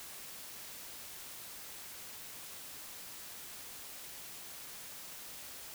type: silence
effects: white hiss -48 dBFS RMS until 5.74 s